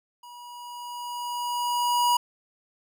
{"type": "tone with level ramp", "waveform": "square", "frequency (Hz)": 967, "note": "B5", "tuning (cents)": -37, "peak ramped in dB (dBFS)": [-44, -19], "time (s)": [0.23, 2.17], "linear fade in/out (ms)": 5, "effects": []}